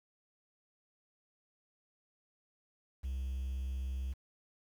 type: tone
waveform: triangle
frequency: 65.41 Hz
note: C2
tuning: in tune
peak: -32 dBFS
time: 3.03-4.14 s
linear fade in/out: 20 ms
effects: tanh soft clip ceiling -29 dBFS + 10-bit